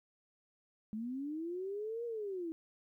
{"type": "linear two-way sweep", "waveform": "sine", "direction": "up then down", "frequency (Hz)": [209.3, 477.8, 317], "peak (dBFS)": -37, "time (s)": [0.93, 2.52], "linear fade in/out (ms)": 0, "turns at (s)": 2.05, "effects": ["13-bit"]}